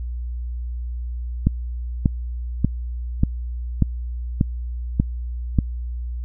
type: click train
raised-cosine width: 5 ms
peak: -3 dBFS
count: 8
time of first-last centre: 1.47-5.588 s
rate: 1.7 Hz
effects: added 60 Hz sine -25 dBFS peak until 6.24 s